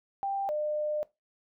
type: tone pair in turn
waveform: sine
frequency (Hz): 789 / 602.6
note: G5 / D5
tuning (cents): +11 / +44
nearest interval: perfect fourth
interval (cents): 467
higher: first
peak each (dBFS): -28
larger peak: neither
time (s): 0.23-0.49 / 0.49-1.03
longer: second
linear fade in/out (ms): 0
effects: noise-tail reverb RT60 0.2 s tail -19 dB re dry